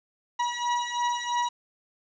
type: beating tone pair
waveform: 40% pulse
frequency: 963 / 966 Hz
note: B5 / B5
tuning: -44 / -39 cents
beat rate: 3 Hz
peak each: -28 dBFS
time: 0.39-1.49 s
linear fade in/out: 10 ms
effects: resampled to 16000 Hz + 9-bit